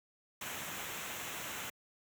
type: noise with comb filter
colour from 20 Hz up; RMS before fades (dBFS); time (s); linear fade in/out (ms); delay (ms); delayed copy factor
pink; -42; 0.41-1.7; 5; 0.21; -0.6
effects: high-pass 100 Hz 12 dB/octave